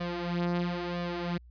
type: tone with flanger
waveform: sawtooth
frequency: 174.61 Hz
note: F3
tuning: in tune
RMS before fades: -32 dBFS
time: 0-1.38 s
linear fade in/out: 10 ms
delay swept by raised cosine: 1.7 to 5.9 ms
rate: 1 Hz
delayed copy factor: +0.7
effects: added 60 Hz sine -50 dBFS peak until 1.5 s + resampled to 11025 Hz